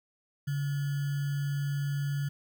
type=tone with sample-and-hold; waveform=sine; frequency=141.9 Hz; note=C#3; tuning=41 cents sharp; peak=-28 dBFS; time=0.47-2.29 s; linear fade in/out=10 ms; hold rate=1575 Hz; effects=none